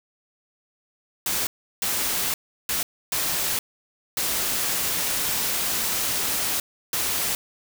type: noise bursts at uneven times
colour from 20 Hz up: white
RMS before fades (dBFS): -25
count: 6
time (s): 1.26-1.47 / 1.82-2.34 / 2.69-2.83 / 3.12-3.59 / 4.17-6.6 / 6.93-7.35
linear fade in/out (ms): 2
effects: none